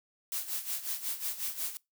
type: noise with tremolo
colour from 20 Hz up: blue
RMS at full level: -33 dBFS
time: 0.32-1.77 s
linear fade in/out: 0 ms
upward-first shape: sine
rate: 5.5 Hz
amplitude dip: 75%
effects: noise-tail reverb RT60 0.2 s tail -23 dB re dry